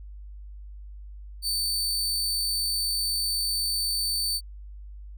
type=tone; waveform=sawtooth; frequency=4548 Hz; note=C#8; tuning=44 cents sharp; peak=-22 dBFS; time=1.42-4.41 s; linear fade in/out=50 ms; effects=added 50 Hz sine -39 dBFS peak until 5.17 s